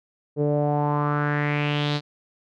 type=tone with low-pass filter sweep; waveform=sawtooth; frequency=146.83 Hz; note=D3; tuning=in tune; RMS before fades=-23 dBFS; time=0.36-2.01 s; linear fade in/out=50 ms; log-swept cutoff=450 to 4300 Hz; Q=4.1; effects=none